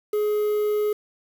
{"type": "tone with quantisation", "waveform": "triangle", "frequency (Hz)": 420.8, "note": "G#4", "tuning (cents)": 23, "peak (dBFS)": -18, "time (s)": [0.13, 0.93], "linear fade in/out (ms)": 5, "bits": 7, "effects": []}